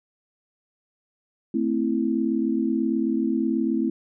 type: chord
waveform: sine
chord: A minor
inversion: none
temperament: equal with one note detuned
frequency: 223.1 / 261.6 / 329.6 Hz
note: A3 / C4 / E4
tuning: +24 / 0 / 0 cents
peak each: -25 dBFS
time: 1.54-3.9 s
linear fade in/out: 5 ms
effects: none